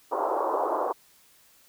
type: band-pass noise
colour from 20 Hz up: white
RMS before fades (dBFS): -27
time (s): 0.11-0.93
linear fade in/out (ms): 20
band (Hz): 340 to 1100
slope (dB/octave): 48
effects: white hiss -59 dBFS RMS until 1.68 s